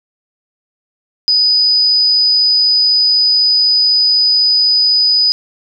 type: tone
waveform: sine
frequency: 4978 Hz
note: D#8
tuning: in tune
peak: -8 dBFS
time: 1.28-5.32 s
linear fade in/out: 0 ms
effects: none